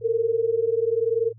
sine tone pair together, 445.6 / 466.2 Hz, A4 / A#4, +22 / 0 cents, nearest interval minor second, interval 78 cents, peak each -23 / -22 dBFS, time 0.01-1.33 s, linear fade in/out 50 ms, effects added 112 Hz sine -45 dBFS peak until 1.38 s

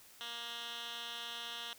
10% pulse tone with band-pass filter, 235.1 Hz, A#3, 15 cents sharp, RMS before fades -44 dBFS, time 0.21-1.73 s, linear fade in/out 0 ms, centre 3100 Hz, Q 2.5, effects white hiss -59 dBFS RMS until 1.78 s

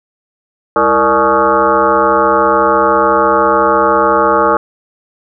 sine tone with frequency modulation, 852 Hz, G#5, 44 cents sharp, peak -7 dBFS, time 0.76-4.57 s, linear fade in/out 2 ms, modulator 130 Hz, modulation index 3.9, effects none

